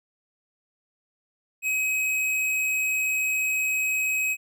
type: tone with hard clipping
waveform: sine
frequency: 2539 Hz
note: D#7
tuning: 34 cents sharp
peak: -24 dBFS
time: 1.62-4.37 s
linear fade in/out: 50 ms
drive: 13 dB
effects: none